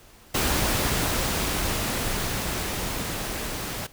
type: noise with level ramp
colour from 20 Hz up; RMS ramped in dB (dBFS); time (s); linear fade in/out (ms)
pink; -23 to -32; 0.34-3.87; 10
effects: pink hiss -52 dBFS RMS until 3.92 s